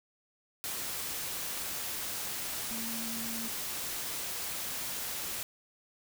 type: tone in noise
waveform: sine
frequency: 228.3 Hz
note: A#3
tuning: 36 cents flat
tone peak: -40 dBFS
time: 2.71-3.48 s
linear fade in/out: 0 ms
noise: white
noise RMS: -37 dBFS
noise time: 0.64-5.43 s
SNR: -6 dB
effects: none